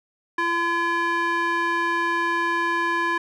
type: tone with band-pass filter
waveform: square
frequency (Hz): 340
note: F4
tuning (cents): -46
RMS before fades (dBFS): -23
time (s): 0.38-3.18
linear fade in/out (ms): 5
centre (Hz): 1400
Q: 4.1
effects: none